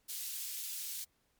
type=high-pass noise; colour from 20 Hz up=white; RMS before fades=-41 dBFS; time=0.08-1.05 s; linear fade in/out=20 ms; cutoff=3500 Hz; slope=12 dB/octave; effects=pink hiss -75 dBFS RMS until 1.39 s + MP3 96 kbps